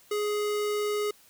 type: tone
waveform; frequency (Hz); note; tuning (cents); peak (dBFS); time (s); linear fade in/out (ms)
square; 417.4; G#4; +9; -27; 0.11-1.11; 5
effects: white hiss -58 dBFS RMS until 1.29 s